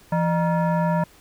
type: tone with frequency modulation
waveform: sine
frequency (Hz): 168.8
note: E3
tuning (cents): +41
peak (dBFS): -18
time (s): 0.12-1.04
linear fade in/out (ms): 5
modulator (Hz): 778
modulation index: 1
effects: pink hiss -52 dBFS RMS until 1.2 s